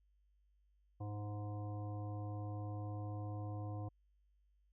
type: harmonic tone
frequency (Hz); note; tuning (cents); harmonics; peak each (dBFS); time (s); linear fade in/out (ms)
103.83; G#2; 0; 1 / 3 / 5 / 7 / 9 / 10; -41 / -50 / -54 / -53 / -63 / -59; 1-3.89; 10
effects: added 50 Hz sine -70 dBFS peak until 4.72 s